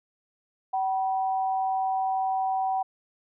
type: tone pair together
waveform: sine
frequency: 763 / 971.9 Hz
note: G5 / B5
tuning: -47 / -28 cents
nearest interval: major third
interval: 419 cents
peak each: -24 / -34 dBFS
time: 0.73-2.83 s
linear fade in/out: 10 ms
effects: none